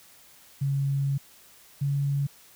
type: tone pair in turn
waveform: sine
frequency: 138.59 / 140.85 Hz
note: C#3 / C#3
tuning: 0 / +28 cents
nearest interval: unison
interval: 28 cents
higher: second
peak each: -23 dBFS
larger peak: neither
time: 0.61-1.18 / 1.81-2.27 s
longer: first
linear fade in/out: 10 ms
effects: white hiss -54 dBFS RMS until 2.55 s